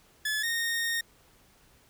sawtooth tone pair in turn, 1720 / 1849.4 Hz, A6 / A#6, -40 / -14 cents, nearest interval minor second, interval 126 cents, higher second, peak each -24 dBFS, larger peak neither, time 0.25-0.43 / 0.43-1.01 s, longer second, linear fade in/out 5 ms, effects pink hiss -61 dBFS RMS until 1.89 s

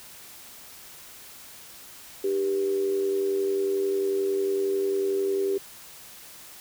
sine tone with amplitude modulation, 392 Hz, G4, in tune, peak -20 dBFS, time 2.24-5.58 s, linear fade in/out 5 ms, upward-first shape sine, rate 91.1 Hz, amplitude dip 55%, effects white hiss -46 dBFS RMS until 6.6 s

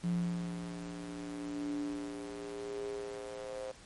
square tone with high-pass filter sweep, 58 Hz, A#1, 8 cents flat, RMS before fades -39 dBFS, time 0.03-3.72 s, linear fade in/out 10 ms, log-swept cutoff 170 to 530 Hz, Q 8.1, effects pink hiss -56 dBFS RMS until 3.85 s + MP3 48 kbps

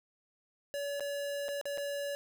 square tone with dropouts, 569 Hz, C#5, 45 cents sharp, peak -35 dBFS, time 0.74-2.15 s, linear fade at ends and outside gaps 0 ms, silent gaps 0.997-1.006 / 1.483-1.488 / 1.613-1.655 / 1.775-1.781 s, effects none

